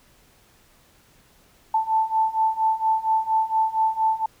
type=beating tone pair; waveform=sine; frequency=880 / 884.3 Hz; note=A5 / A5; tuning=0 / +8 cents; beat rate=4.3 Hz; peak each=-23 / -21 dBFS; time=1.74-4.26 s; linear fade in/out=5 ms; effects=pink hiss -57 dBFS RMS until 4.4 s